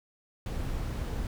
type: noise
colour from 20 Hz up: brown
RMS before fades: -33 dBFS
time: 0.46-1.27 s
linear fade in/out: 2 ms
effects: none